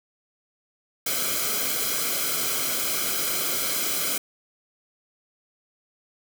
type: noise with comb filter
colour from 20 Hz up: white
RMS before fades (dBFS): -26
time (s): 1.06-4.18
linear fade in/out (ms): 5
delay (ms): 1.1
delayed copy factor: -0.75
effects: none